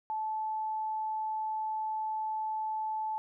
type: tone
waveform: sine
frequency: 870 Hz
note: A5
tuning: 20 cents flat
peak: -31 dBFS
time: 0.1-3.18 s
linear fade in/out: 0 ms
effects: none